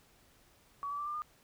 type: tone with pitch steps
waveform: sine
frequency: 1132 / 1151.8 / 1171.9 / 1192.4 / 1213.2 Hz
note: C#6 / D6 / D6 / D6 / D#6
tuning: +36 / -34 / -4 / +26 / -44 cents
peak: -35 dBFS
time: 0.83-1.22 s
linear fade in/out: 0 ms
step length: 78 ms
effects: pink hiss -65 dBFS RMS until 1.43 s